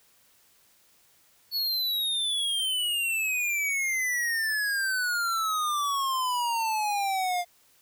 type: exponential sweep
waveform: square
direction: down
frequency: 4435 to 698.5 Hz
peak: -26 dBFS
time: 1.51-7.45 s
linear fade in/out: 50 ms
effects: white hiss -62 dBFS RMS until 7.81 s